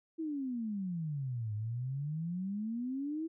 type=exponential two-way sweep; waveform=sine; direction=down then up; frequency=331.3 to 103.83 to 331.3 Hz; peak=-34 dBFS; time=0.18-3.28 s; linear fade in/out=20 ms; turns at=1.54 s; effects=none